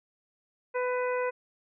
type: harmonic tone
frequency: 498.8 Hz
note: B4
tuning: 17 cents sharp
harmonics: 1 / 2 / 3 / 4 / 5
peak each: -28 / -34 / -38 / -40 / -42 dBFS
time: 0.74-1.31 s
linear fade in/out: 20 ms
effects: none